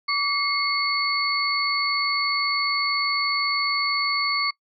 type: tone cluster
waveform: sine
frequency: 1149 / 2160 / 4463 Hz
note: D6 / C#7 / C#8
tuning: -38 / -45 / +11 cents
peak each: -25 dBFS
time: 0.08-4.51 s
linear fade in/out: 10 ms
effects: noise-tail reverb RT60 0.1 s tail -23 dB re dry